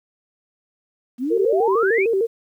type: exponential sweep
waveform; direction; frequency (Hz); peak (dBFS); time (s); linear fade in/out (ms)
sine; up; 232.1 to 2640; -20; 1.18-2.07; 50
type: tone with vibrato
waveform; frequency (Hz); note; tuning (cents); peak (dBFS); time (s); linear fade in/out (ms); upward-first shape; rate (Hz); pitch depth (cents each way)
sine; 421; G#4; +24; -16; 1.3-2.27; 20; square; 6.6; 150
effects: 9-bit